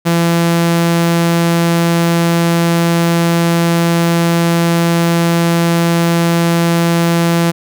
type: tone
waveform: sawtooth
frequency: 169 Hz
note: E3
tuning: 43 cents sharp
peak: -6 dBFS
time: 0.05-7.52 s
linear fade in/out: 20 ms
effects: none